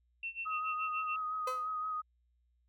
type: tone with tremolo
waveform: sine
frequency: 2700 Hz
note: E7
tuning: 41 cents sharp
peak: -35 dBFS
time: 0.23-1.16 s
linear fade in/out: 2 ms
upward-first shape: sine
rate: 7 Hz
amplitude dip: 90%
type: tone with vibrato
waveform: sine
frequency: 1256 Hz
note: D#6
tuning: 16 cents sharp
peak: -34 dBFS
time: 0.45-2.02 s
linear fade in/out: 20 ms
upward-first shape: sine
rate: 5.8 Hz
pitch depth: 23 cents each way
type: tone with exponential decay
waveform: 30% pulse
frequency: 510 Hz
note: C5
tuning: 44 cents flat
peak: -31 dBFS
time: 1.47-1.69 s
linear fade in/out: 5 ms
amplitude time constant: 47 ms
effects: added 60 Hz sine -70 dBFS peak until 2.68 s